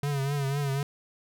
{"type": "tone with vibrato", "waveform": "square", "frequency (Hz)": 140.2, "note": "C#3", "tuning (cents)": 20, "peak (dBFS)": -27, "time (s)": [0.03, 0.83], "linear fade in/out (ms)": 2, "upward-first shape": "triangle", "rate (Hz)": 4, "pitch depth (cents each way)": 75, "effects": []}